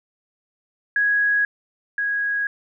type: tone pair in turn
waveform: sine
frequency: 1661.2 / 1653.1 Hz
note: G#6 / G#6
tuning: 0 / -8 cents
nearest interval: unison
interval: 8 cents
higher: first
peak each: -16 / -20 dBFS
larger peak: first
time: 0.96-1.45 / 1.98-2.47 s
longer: neither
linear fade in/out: 2 ms
effects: none